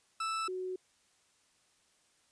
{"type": "tone pair in turn", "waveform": ["40% pulse", "sine"], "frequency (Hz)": [1318.5, 370], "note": ["E6", "F#4"], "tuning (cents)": [0, 0], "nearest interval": "octave + minor seventh", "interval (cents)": 2200, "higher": "first", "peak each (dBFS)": [-32, -35], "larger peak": "first", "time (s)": [[0.2, 0.48], [0.48, 0.76]], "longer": "neither", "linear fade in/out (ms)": 5, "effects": ["white hiss -70 dBFS RMS until 2.31 s", "resampled to 22050 Hz"]}